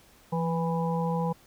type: harmonic tone with a mistuned harmonic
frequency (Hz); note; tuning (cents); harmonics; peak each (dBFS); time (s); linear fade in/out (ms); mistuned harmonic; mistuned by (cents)
164.81; E3; 0; 1 / 3 / 5 / 6; -27 / -32 / -34 / -35; 0.32-1.33; 10; 1; +47
effects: pink hiss -58 dBFS RMS until 1.46 s